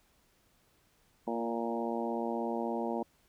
harmonic tone with a mistuned harmonic, 116.54 Hz, A#2, in tune, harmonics 2 / 3 / 4 / 5 / 6 / 7 / 8, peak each -36 / -38 / -39 / -40 / -41 / -41 / -42 dBFS, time 1.27-3.03 s, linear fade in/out 5 ms, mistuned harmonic 3, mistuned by -15 cents, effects pink hiss -69 dBFS RMS until 3.28 s

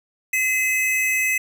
square tone pair together, 2038 / 2568 Hz, C7 / E7, -46 / -46 cents, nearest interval major third, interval 400 cents, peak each -22 dBFS, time 0.33-1.38 s, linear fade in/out 5 ms, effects none

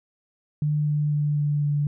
sine tone with pitch steps, 149.6 / 148.65 / 147.71 / 146.78 / 145.85 Hz, D3 / D3 / D3 / D3 / D3, +32 / +21 / +10 / -1 / -12 cents, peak -20 dBFS, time 0.62-1.87 s, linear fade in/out 2 ms, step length 250 ms, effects none

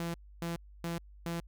sawtooth tone bursts, 169 Hz, E3, 43 cents sharp, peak -30 dBFS, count 4, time 0-1.4 s, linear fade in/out 2 ms, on 140 ms, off 280 ms, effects added 50 Hz sine -51 dBFS peak until 1.47 s

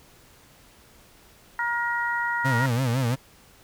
harmonic tone, 473.6 Hz, A#4, 27 cents sharp, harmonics 2 / 3 / 4, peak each -28 / -28 / -28 dBFS, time 1.59-2.66 s, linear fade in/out 2 ms
35% pulse tone with vibrato, 125 Hz, B2, 21 cents sharp, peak -20 dBFS, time 2.44-3.16 s, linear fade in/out 20 ms, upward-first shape sine, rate 5.9 Hz, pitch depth 140 cents each way
effects pink hiss -54 dBFS RMS until 3.63 s

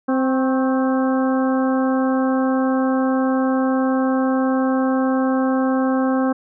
harmonic tone with a mistuned harmonic, 261.6 Hz, C4, in tune, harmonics 1 / 2 / 3 / 4 / 5 / 6, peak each -17 / -23 / -27 / -29 / -31 / -33 dBFS, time 0.08-6.33 s, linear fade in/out 10 ms, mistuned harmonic 4, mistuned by +57 cents, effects none

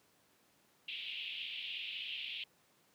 pink band-pass noise, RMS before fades -43 dBFS, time 0.88-2.44 s, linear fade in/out 5 ms, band 2600 to 3400 Hz, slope 48 dB/octave, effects pink hiss -70 dBFS RMS until 2.94 s + high-pass 150 Hz 12 dB/octave

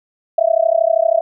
sine tone with amplitude modulation, 659.3 Hz, E5, in tune, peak -7 dBFS, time 0.38-1.21 s, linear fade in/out 5 ms, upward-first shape sine, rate 32.7 Hz, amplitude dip 100%, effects none

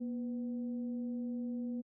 sine tone with frequency modulation, 239.6 Hz, A#3, 48 cents sharp, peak -35 dBFS, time 0-1.82 s, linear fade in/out 20 ms, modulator 261 Hz, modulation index 0.39, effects high-pass 100 Hz 12 dB/octave

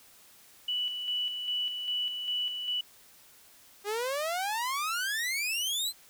sine tone with tremolo, 2960 Hz, F#7, in tune, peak -28 dBFS, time 0.68-2.81 s, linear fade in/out 5 ms, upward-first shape square, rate 2.5 Hz, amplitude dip 45%
sawtooth exponential sweep, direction up, 398.1 to 4186 Hz, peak -26 dBFS, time 3.84-5.93 s, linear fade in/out 50 ms
effects white hiss -57 dBFS RMS until 6.09 s

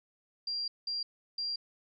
sine tone bursts at uneven times, 4758 Hz, D8, 22 cents sharp, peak -32 dBFS, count 3, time 0.47-0.68 / 0.87-1.03 / 1.38-1.56 s, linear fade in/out 5 ms, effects none

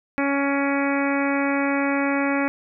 harmonic tone with a mistuned harmonic, 279.1 Hz, C#4, 12 cents sharp, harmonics 1 / 2 / 3 / 4 / 5 / 6 / 7 / 8 / 9, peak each -22 / -27 / -30 / -32 / -31 / -32 / -32 / -31 / -36 dBFS, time 0.18-2.48 s, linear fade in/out 0 ms, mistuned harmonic 8, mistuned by +16 cents, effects none

